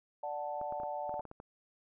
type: chord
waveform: sine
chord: D major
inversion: none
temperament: equal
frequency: 587.3 / 740 / 880 Hz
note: D5 / F#5 / A5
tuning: 0 / 0 / 0 cents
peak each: -40 dBFS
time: 0.23-1.21 s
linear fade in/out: 5 ms
type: clicks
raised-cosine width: 1 ms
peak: -33 dBFS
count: 10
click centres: 0.614 / 0.724 / 0.8 / 0.834 / 1.094 / 1.141 / 1.195 / 1.253 / 1.314 / 1.401 s
effects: none